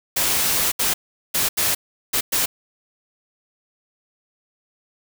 white noise bursts at uneven times, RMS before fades -20 dBFS, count 6, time 0.16-0.72 / 0.79-0.94 / 1.34-1.49 / 1.57-1.75 / 2.13-2.21 / 2.32-2.46 s, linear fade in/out 10 ms, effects none

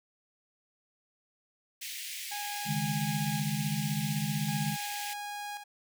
pink high-pass noise, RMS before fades -40 dBFS, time 1.81-5.14 s, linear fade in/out 10 ms, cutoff 2000 Hz, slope 48 dB/octave
sawtooth tone with tremolo, 823 Hz, G#5, 16 cents flat, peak -33 dBFS, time 2.31-5.64 s, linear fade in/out 10 ms, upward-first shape square, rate 0.46 Hz, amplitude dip 55%
sine chord, C# suspended second, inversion none, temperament equal with one note detuned, 139.8 / 155.56 / 207.7 Hz, C#3 / D#3 / G#3, +15 / 0 / 0 cents, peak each -35 / -33 / -34 dBFS, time 2.65-4.77 s, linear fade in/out 50 ms
effects none

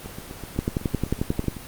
two click trains, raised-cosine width 3 ms, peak -22 / -9 dBFS, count 13 / 11, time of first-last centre 0.06-1.568 / 0.59-1.483 s, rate 7.96 / 11.2 Hz, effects pink hiss -40 dBFS RMS until 1.67 s + Opus 24 kbps

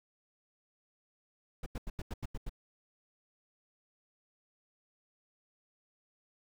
brown noise bursts, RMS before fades -37 dBFS, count 8, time 1.63-2.495 s, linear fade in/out 5 ms, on 32 ms, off 87 ms, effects none

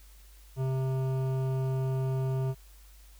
triangle tone with hard clipping, 131.8 Hz, C3, 13 cents sharp, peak -29 dBFS, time 0.56-2.55 s, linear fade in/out 50 ms, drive 17 dB, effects added 50 Hz sine -51 dBFS peak until 3.19 s + white hiss -60 dBFS RMS until 3.19 s

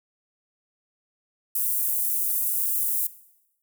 pink high-pass noise, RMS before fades -25 dBFS, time 1.55-3.07 s, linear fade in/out 5 ms, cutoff 11000 Hz, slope 24 dB/octave, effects noise-tail reverb RT60 0.9 s tail -18 dB re dry

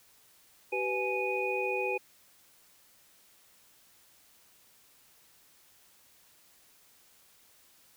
sine tone cluster, 383.5 / 497.4 / 840 / 2476 Hz, G4 / B4 / G#5 / D#7, -38 / +12 / +19 / -9 cents, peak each -34 / -34 / -37 / -33 dBFS, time 0.72-1.98 s, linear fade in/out 10 ms, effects white hiss -62 dBFS RMS until 7.96 s

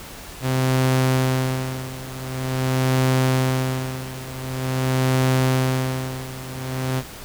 sawtooth tone with tremolo, 130 Hz, C3, 11 cents flat, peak -12 dBFS, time 0.41-7.03 s, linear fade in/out 50 ms, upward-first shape sine, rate 0.46 Hz, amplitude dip 85%, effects pink hiss -38 dBFS RMS until 7.24 s

